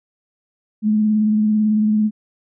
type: tone with vibrato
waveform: sine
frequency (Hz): 213.7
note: G#3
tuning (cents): +50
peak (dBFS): -13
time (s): 0.82-2.11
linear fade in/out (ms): 50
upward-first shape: triangle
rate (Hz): 18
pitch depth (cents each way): 32
effects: none